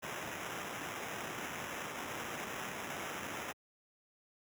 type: noise with sample-and-hold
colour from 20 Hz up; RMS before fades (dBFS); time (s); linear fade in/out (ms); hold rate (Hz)
violet; -42; 0.02-3.53; 20; 4410
effects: high-pass 100 Hz 12 dB/octave